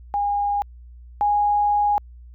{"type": "tone pair in turn", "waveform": "sine", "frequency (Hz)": [815, 825.4], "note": ["G#5", "G#5"], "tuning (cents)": [-33, -11], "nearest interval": "unison", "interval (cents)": 22, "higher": "second", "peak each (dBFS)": [-19, -16], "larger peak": "second", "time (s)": [[0.14, 0.62], [1.21, 1.98]], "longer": "second", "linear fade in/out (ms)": 0, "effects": ["added 60 Hz sine -40 dBFS peak until 2.34 s"]}